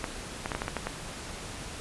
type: clicks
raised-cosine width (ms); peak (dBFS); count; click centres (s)
0.5; -15; 8; 0.042 / 0.459 / 0.518 / 0.55 / 0.619 / 0.681 / 0.767 / 0.87
effects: pink hiss -40 dBFS RMS until 1.8 s + resampled to 24000 Hz